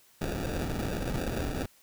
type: noise with sample-and-hold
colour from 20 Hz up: pink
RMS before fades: -32 dBFS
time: 0.21-1.66 s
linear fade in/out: 5 ms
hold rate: 1050 Hz
effects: white hiss -61 dBFS RMS until 1.82 s